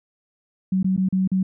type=tone with dropouts; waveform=sine; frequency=188.2 Hz; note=F#3; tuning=30 cents sharp; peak=-17 dBFS; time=0.72-1.43 s; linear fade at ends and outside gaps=5 ms; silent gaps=0.83-0.844 / 0.965-0.976 / 1.088-1.125 / 1.276-1.316 s; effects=none